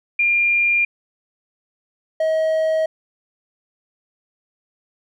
sine / triangle tone pair in turn, 2400 / 635.7 Hz, D7 / D#5, +37 / +37 cents, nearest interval octave + major seventh, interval 2300 cents, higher first, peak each -14 dBFS, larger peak neither, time 0.19-0.85 / 2.2-2.86 s, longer neither, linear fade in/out 5 ms, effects none

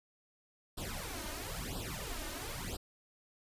pink noise with flanger, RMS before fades -41 dBFS, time 0.77-2.77 s, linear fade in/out 10 ms, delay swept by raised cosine 0.23 to 3.33 ms, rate 1 Hz, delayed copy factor +0.9, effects resampled to 32000 Hz

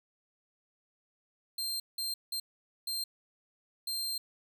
sawtooth tone bursts at uneven times, 4169 Hz, C8, 7 cents flat, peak -30 dBFS, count 5, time 1.58-1.8 / 1.98-2.14 / 2.32-2.4 / 2.87-3.04 / 3.87-4.18 s, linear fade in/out 5 ms, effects none

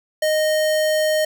square tone, 619 Hz, D#5, 9 cents flat, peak -17 dBFS, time 0.22-1.25 s, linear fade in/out 5 ms, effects none

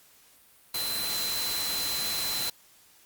sine tone in noise, 4061 Hz, B7, 48 cents sharp, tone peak -31 dBFS, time 0.74-2.5 s, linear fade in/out 5 ms, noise white, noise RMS -32 dBFS, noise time 0.74-2.5 s, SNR -2 dB, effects white hiss -58 dBFS RMS until 3.05 s + Opus 48 kbps

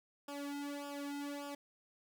sawtooth tone with flanger, 285.6 Hz, D4, 48 cents flat, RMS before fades -43 dBFS, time 0.28-1.55 s, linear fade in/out 5 ms, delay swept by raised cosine 0.48 to 1.78 ms, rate 1.7 Hz, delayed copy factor -0.9, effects none

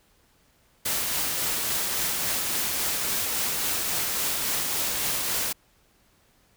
white noise with tremolo, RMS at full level -26 dBFS, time 0.85-5.53 s, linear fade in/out 10 ms, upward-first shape triangle, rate 3.6 Hz, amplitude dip 25%, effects pink hiss -63 dBFS RMS until 6.56 s

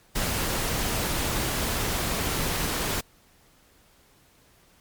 pink noise, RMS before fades -27 dBFS, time 0.15-3.01 s, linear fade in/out 10 ms, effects pink hiss -59 dBFS RMS until 4.8 s + MP3 96 kbps

